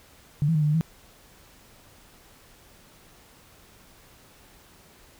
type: tone with pitch steps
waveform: sine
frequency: 146.1 / 163.8 / 152.9 / 149.8 / 150.7 / 162.4 Hz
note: D3 / E3 / D#3 / D3 / D3 / E3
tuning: -9 / -11 / -30 / +35 / +45 / -26 cents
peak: -19 dBFS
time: 0.42-0.81 s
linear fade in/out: 0 ms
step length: 65 ms
effects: pink hiss -54 dBFS RMS until 5.19 s